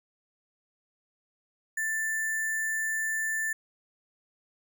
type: tone with sample-and-hold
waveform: sine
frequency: 1770 Hz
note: A6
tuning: 10 cents sharp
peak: -27 dBFS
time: 1.77-3.53 s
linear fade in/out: 5 ms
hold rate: 8820 Hz
effects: none